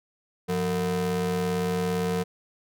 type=ring-modulated tone; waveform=square; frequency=138.59 Hz; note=C#3; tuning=in tune; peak=-22 dBFS; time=0.48-2.24 s; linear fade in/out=20 ms; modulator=316 Hz; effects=none